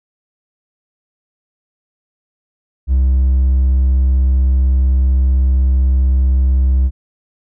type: tone with hard clipping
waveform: sine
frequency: 65.41 Hz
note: C2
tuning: in tune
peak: -10 dBFS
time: 2.87-6.91 s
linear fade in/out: 50 ms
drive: 2 dB
effects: none